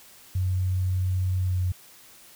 sine tone with pitch glide, 92.5 to 90.86 Hz, F#2 to F#2, 0 to -31 cents, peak -22 dBFS, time 0.35-1.72 s, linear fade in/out 5 ms, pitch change -31 cents, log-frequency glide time 1.43-1.58 s, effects white hiss -51 dBFS RMS until 2.35 s

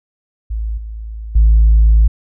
sine tone with level steps, 54.5 Hz, A1, 16 cents flat, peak -17 / -24 / -4 dBFS, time 0.5-2.08 s, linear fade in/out 10 ms, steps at 0.77 / 1.35 s, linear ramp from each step 10 ms, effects tanh soft clip ceiling -3 dBFS

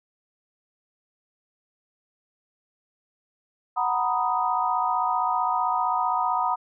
sine chord, B major seventh, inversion second, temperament equal, 740 / 932.3 / 987.8 / 1244.5 Hz, F#5 / A#5 / B5 / D#6, 0 / 0 / 0 / 0 cents, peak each -27 dBFS, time 3.76-6.56 s, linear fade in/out 20 ms, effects none

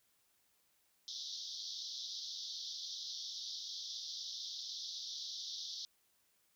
pink band-pass noise, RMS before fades -45 dBFS, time 1.08-5.85 s, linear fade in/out 0 ms, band 3400 to 5900 Hz, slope 96 dB/octave, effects white hiss -75 dBFS RMS until 6.55 s

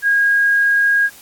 sine tone, 1634 Hz, G#6, 29 cents flat, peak -11 dBFS, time 0.02-1.1 s, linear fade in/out 50 ms, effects white hiss -42 dBFS RMS until 1.21 s + AAC 64 kbps

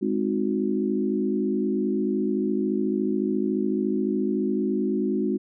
sine chord, Ab dominant seventh, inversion none, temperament equal with one note detuned, 207.7 / 261.6 / 311.1 / 365.3 Hz, Ab3 / C4 / Eb4 / Gb4, 0 / 0 / 0 / -22 cents, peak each -26 / -28 / -29 / -27 dBFS, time 0.01-5.38 s, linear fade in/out 20 ms, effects none

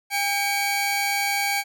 sawtooth tone pair together, 803.6 / 2265 Hz, G5 / C#7, +43 / +37 cents, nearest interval octave + tritone, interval 1794 cents, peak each -21 dBFS, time 0.1-1.64 s, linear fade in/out 50 ms, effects none

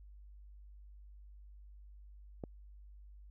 click, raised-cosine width 2 ms, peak -27 dBFS, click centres 2.438 s, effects added 50 Hz sine -52 dBFS peak until 3.3 s

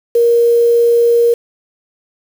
sine tone with quantisation, 470.9 Hz, A#4, 18 cents sharp, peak -7 dBFS, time 0.15-1.34 s, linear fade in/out 5 ms, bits 5, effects none

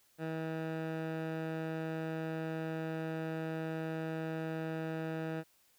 15% pulse tone with low-pass filter, 160.5 Hz, E3, 46 cents flat, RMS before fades -38 dBFS, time 0.18-5.44 s, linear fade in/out 50 ms, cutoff 2200 Hz, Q 0.74, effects white hiss -69 dBFS RMS until 5.78 s

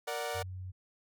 sawtooth chord, Bb augmented, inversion none, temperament equal, 466.2 / 587.3 / 740 Hz, Bb4 / D5 / F#5, 0 / 0 / 0 cents, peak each -35 / -35 / -35 dBFS, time 0.07-0.43 s, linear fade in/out 10 ms
sine tone, 92.5 Hz, F#2, in tune, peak -39 dBFS, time 0.34-0.72 s, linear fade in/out 20 ms
effects none

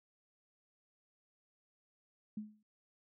sine tone with exponential decay, 212.5 Hz, G#3, 40 cents sharp, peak -36 dBFS, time 2.37-2.63 s, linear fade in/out 5 ms, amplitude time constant 55 ms, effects none

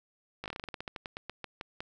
slowing click train, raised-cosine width 0.3 ms, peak -22 dBFS, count 19, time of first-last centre 0.44-1.805 s, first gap 18 ms, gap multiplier 1.15, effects none

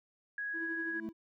sine tone, 1661.2 Hz, G#6, in tune, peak -35 dBFS, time 0.38-1 s, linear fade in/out 2 ms
triangle tone with tremolo, 329.6 Hz, E4, in tune, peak -35 dBFS, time 0.53-1.13 s, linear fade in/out 50 ms, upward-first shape triangle, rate 12 Hz, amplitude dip 65%
triangle tone with exponential growth, 220 Hz, A3, in tune, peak -34 dBFS, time 0.81-1.09 s, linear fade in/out 0 ms, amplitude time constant 60 ms
effects none

